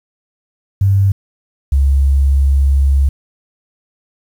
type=tone pair in turn; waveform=sine; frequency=98 / 68.73 Hz; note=G2 / C#2; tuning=0 / -14 cents; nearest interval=tritone; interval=614 cents; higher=first; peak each=-8 dBFS; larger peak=neither; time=0.81-1.12 / 1.72-3.09 s; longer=second; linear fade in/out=5 ms; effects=7-bit